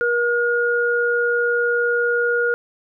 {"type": "tone pair together", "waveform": "sine", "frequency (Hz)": [476.5, 1432], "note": ["A#4", "F6"], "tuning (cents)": [38, 43], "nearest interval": "octave + perfect fifth", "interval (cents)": 1905, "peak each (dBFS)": -19, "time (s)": [0.01, 2.54], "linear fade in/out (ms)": 0, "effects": []}